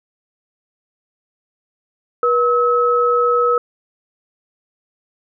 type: tone pair together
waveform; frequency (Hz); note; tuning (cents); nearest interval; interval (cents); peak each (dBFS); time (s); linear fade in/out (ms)
sine; 482.8 / 1289; B4 / E6; -39 / -39; octave + perfect fourth; 1700; -15; 2.23-3.58; 2
effects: none